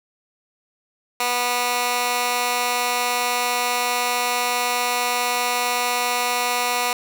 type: tone with high-pass filter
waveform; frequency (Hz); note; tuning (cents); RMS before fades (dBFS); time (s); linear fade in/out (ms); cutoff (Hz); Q
15% pulse; 244.6; B3; -16; -22; 1.2-6.93; 2; 940; 0.69
effects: none